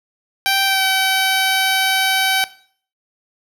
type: tone with pitch glide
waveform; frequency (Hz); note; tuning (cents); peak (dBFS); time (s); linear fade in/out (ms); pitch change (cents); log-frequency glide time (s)
10% pulse; 780 to 765.7; G5 to G5; -9 to -41; -6; 0.46-2.44; 0; -32; 0.65-0.84
effects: noise-tail reverb RT60 0.5 s tail -17 dB re dry